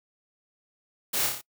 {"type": "noise with echo", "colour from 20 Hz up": "white", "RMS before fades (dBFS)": -28, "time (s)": [1.13, 1.27], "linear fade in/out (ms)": 10, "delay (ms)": 29, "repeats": 5, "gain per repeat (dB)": -3, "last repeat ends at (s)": 1.415, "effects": ["noise-tail reverb RT60 0.1 s tail -24 dB re dry", "high-pass 100 Hz 12 dB/octave"]}